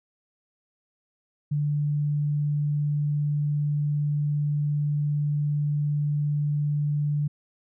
sine tone, 147.1 Hz, D3, 3 cents sharp, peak -22 dBFS, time 1.51-7.28 s, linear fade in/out 10 ms, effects none

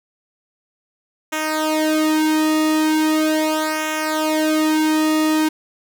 sawtooth tone with flanger, 311.1 Hz, D#4, in tune, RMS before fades -18 dBFS, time 1.32-5.49 s, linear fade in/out 10 ms, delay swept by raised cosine 0.22 to 1.92 ms, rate 0.39 Hz, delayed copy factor -0.85, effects none

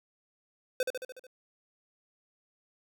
square tone with echo, 511 Hz, C5, 41 cents flat, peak -26 dBFS, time 0.8-0.83 s, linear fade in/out 2 ms, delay 73 ms, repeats 6, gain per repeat -4 dB, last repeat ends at 1.268 s, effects none

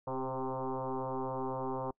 sine tone with frequency modulation, 260 Hz, C4, 11 cents flat, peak -33 dBFS, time 0.07-1.91 s, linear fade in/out 5 ms, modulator 131 Hz, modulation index 6.1, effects noise-tail reverb RT60 0.1 s tail -26 dB re dry

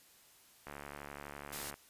click train, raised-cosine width 0.5 ms, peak -30 dBFS, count 78, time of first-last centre 0.67-1.741 s, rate 71.9 Hz
white noise, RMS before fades -43 dBFS, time 1.52-1.71 s, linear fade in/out 10 ms
effects white hiss -63 dBFS RMS until 1.89 s + resampled to 32000 Hz

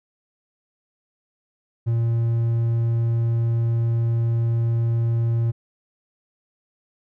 triangle tone, 115.9 Hz, A#2, 10 cents flat, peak -16 dBFS, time 1.86-5.52 s, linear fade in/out 20 ms, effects none

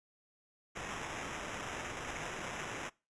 white noise with sample-and-hold, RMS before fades -42 dBFS, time 0.75-2.9 s, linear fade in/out 20 ms, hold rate 4410 Hz, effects noise-tail reverb RT60 0.3 s tail -23 dB re dry + resampled to 22050 Hz

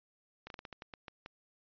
slowing click train, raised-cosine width 0.3 ms, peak -29 dBFS, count 10, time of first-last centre 0.47-1.261 s, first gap 32 ms, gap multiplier 1.24, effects resampled to 11025 Hz

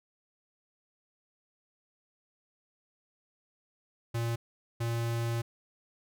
square tone bursts at uneven times, 116.54 Hz, A#2, in tune, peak -30 dBFS, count 2, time 4.14-4.36 / 4.8-5.42 s, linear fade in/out 10 ms, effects none

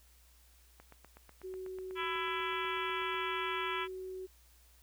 click train, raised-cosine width 0.5 ms, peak -38 dBFS, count 20, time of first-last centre 0.8-3.143 s, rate 8.11 Hz
sine tone, 373.8 Hz, F#4, 18 cents sharp, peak -40 dBFS, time 1.43-4.27 s, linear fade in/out 20 ms
harmonic tone, 333.2 Hz, E4, 19 cents sharp, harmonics 3 / 4 / 5 / 6 / 7 / 8 / 9 / 10, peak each -39 / -40 / -44 / -45 / -42 / -46 / -47 / -45 dBFS, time 1.95-3.88 s, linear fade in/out 50 ms
effects added 60 Hz sine -62 dBFS peak until 4.82 s + white hiss -66 dBFS RMS until 4.82 s

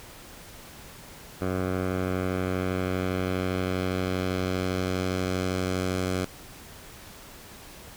10% pulse tone with low-pass filter sweep, 92.5 Hz, F#2, in tune, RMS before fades -28 dBFS, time 1.41-6.25 s, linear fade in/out 5 ms, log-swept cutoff 1500 to 9600 Hz, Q 0.89, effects pink hiss -46 dBFS RMS until 7.96 s

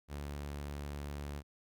sawtooth tone, 72.1 Hz, D2, 31 cents flat, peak -36 dBFS, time 0.08-1.43 s, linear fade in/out 50 ms, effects none

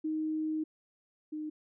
sine tone pair in turn, 312.1 / 306.6 Hz, D#4 / D#4, +5 / -25 cents, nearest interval unison, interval 30 cents, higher first, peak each -30 / -35 dBFS, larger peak first, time 0.04-0.64 / 1.32-1.5 s, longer first, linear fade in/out 10 ms, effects none

